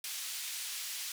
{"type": "band-pass noise", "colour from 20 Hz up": "pink", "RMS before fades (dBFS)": -40, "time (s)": [0.04, 1.12], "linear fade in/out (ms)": 2, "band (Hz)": [3100, 16000], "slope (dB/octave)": 12, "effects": []}